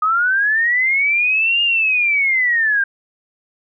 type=linear two-way sweep; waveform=sine; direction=up then down; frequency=1237 to 2838 to 1574 Hz; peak=-13 dBFS; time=0.02-2.84 s; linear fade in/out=5 ms; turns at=1.62 s; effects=none